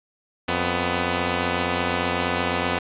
5% pulse tone pair together, 88.3 / 249.8 Hz, F2 / B3, +20 / +20 cents, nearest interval octave + tritone, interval 1800 cents, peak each -13 dBFS, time 0.48-2.79 s, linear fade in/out 5 ms, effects resampled to 8000 Hz + 7-bit

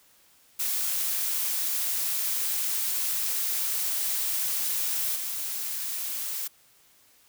blue noise with level steps, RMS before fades -28 / -32 dBFS, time 0.59-6.48 s, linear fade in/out 10 ms, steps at 5.15 s, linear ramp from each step 10 ms, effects white hiss -60 dBFS RMS until 7.28 s

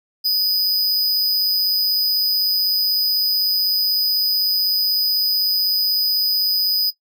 square tone with amplitude modulation, 4978 Hz, D#8, in tune, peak -14 dBFS, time 0.24-6.91 s, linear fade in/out 20 ms, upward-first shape sine, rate 189 Hz, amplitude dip 40%, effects noise-tail reverb RT60 0.1 s tail -18 dB re dry

